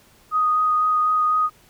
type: tone with vibrato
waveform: sine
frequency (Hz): 1244.5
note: D#6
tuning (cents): 0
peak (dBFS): -16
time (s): 0.31-1.5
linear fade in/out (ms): 50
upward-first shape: sine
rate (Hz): 4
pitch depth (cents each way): 10
effects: pink hiss -54 dBFS RMS until 1.69 s